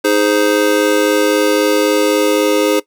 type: chord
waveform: square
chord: Ab major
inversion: second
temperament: just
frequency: 311.5 / 415.3 / 519.1 Hz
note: Eb4 / Ab4 / C5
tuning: +2 / 0 / -14 cents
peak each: -16 dBFS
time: 0.04-2.8 s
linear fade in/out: 10 ms
effects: noise-tail reverb RT60 0.1 s tail -18 dB re dry